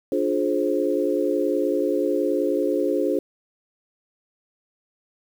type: chord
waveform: sine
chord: D half-diminished seventh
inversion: none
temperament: just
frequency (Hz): 293.7 / 352.4 / 422.9 / 528.6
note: D4 / F4 / Ab4 / C5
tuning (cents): 0 / +16 / +31 / +18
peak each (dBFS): -25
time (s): 0.12-3.19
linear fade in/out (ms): 2
effects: 8-bit